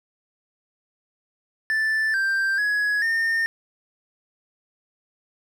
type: tone with pitch steps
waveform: triangle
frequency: 1761 / 1576 / 1677 / 1820 Hz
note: A6 / G6 / G#6 / A#6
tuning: +1 / +9 / +16 / -42 cents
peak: -18 dBFS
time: 1.7-3.46 s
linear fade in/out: 0 ms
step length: 440 ms
effects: none